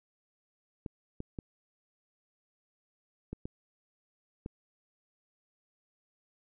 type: clicks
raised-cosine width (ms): 3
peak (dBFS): -25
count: 6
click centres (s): 0.862 / 1.204 / 1.388 / 3.33 / 3.455 / 4.461
effects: none